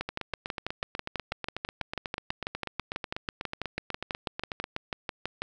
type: two click trains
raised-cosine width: 0.3 ms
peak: -17 / -15 dBFS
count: 38 / 34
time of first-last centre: 0.09-4.641 / 0.01-5.42 s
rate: 8.13 / 6.1 Hz
effects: none